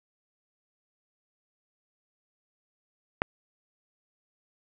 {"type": "click", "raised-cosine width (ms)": 0.5, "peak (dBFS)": -8, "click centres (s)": 3.219, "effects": []}